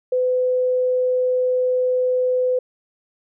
sine tone, 505 Hz, B4, 39 cents sharp, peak -16 dBFS, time 0.12-2.59 s, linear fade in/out 5 ms, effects none

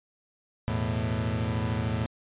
30% pulse chord, E suspended fourth, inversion none, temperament equal, 82.41 / 110 / 123.47 Hz, E2 / A2 / B2, 0 / 0 / 0 cents, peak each -30 / -26 / -31 dBFS, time 0.68-2.06 s, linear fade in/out 0 ms, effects resampled to 8000 Hz

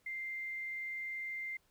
sine tone with quantisation, 2093 Hz, C7, in tune, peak -38 dBFS, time 0.06-1.57 s, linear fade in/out 5 ms, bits 11, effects pink hiss -73 dBFS RMS until 1.7 s

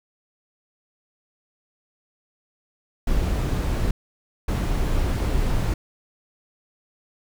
brown noise bursts at uneven times, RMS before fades -22 dBFS, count 2, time 3.07-3.91 / 4.48-5.74 s, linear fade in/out 5 ms, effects none

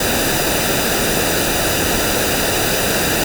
pink noise with comb filter, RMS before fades -17 dBFS, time 0-3.24 s, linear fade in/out 5 ms, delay 0.92 ms, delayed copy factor -0.6, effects none

